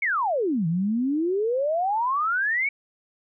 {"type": "exponential two-way sweep", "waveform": "sine", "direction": "down then up", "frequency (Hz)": [2284, 158, 2284], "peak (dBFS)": -21, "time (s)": [0.02, 2.69], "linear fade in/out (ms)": 5, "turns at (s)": 0.67, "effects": []}